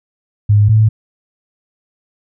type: tone pair in turn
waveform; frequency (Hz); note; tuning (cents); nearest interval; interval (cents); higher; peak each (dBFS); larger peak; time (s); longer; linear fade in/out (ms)
sine; 103.83 / 109.01; G#2 / A2; 0 / -16; minor second; 84; second; -6; neither; 0.49-0.69 / 0.69-0.89; neither; 10
effects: none